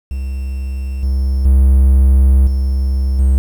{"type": "tone with level steps", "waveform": "triangle", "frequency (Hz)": 66.3, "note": "C2", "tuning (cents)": 23, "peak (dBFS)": [-16, -10, -4, -10, -6], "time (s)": [0.11, 3.38], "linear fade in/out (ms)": 0, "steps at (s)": [1.03, 1.45, 2.47, 3.19], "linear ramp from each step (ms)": 2, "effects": ["7-bit"]}